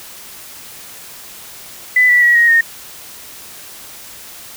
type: tone with pitch steps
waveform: sine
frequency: 1999 / 1959 / 1919.8 / 1881.4 / 1843.7 Hz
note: B6 / B6 / B6 / A#6 / A#6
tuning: +20 / -15 / -50 / +15 / -20 cents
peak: -7 dBFS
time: 1.96-2.61 s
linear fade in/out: 5 ms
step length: 130 ms
effects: white hiss -35 dBFS RMS until 4.56 s